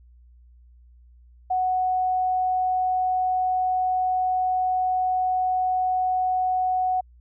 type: tone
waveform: sine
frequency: 740 Hz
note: F#5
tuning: in tune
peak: -20 dBFS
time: 1.5-7.01 s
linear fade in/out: 10 ms
effects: added 60 Hz sine -49 dBFS peak until 7.2 s